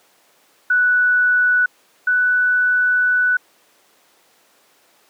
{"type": "tone pair in turn", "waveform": "sine", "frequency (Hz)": [1480, 1487.6], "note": ["F#6", "F#6"], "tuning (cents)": [0, 9], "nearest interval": "unison", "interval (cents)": 9, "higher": "second", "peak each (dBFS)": [-12, -13], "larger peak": "first", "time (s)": [[0.7, 1.66], [2.07, 3.37]], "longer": "second", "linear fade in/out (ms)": 5, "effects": ["pink hiss -55 dBFS RMS until 5.09 s", "high-pass 400 Hz 12 dB/octave"]}